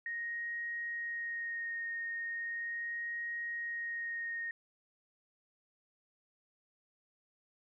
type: tone with vibrato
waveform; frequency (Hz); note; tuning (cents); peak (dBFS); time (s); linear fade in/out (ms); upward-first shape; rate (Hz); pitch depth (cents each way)
sine; 1864.7; A#6; 0; -36; 0.06-4.51; 2; sine; 0.38; 12
effects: none